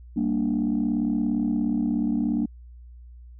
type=chord; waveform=sine; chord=G minor; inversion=none; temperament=equal; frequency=196 / 233.1 / 293.7 Hz; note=G3 / Bb3 / D4; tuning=0 / 0 / 0 cents; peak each=-27 / -23 / -25 dBFS; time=0.16-2.46 s; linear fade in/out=10 ms; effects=tanh soft clip ceiling -16 dBFS + added 60 Hz sine -42 dBFS peak until 3.39 s